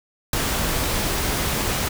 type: noise with ADSR envelope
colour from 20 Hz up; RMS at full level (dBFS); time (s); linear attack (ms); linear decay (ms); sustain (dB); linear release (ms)
pink; -18; 0.33-1.89; 3; 13; -5; 12
effects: none